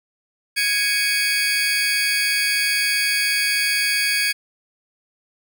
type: tone cluster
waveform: 35% pulse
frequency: 1659 / 2237 / 2496 / 4630 Hz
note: G#6 / C#7 / D#7 / D8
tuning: -2 / +15 / +5 / -25 cents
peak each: -22 dBFS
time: 0.56-4.33 s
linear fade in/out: 20 ms
effects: none